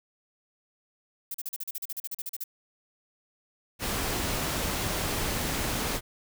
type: noise bursts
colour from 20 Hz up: violet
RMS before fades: -34 dBFS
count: 16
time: 1.31-2.439 s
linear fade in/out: 5 ms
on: 34 ms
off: 39 ms
type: noise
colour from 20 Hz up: pink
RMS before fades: -30 dBFS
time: 3.79-6.01 s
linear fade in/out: 50 ms
effects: none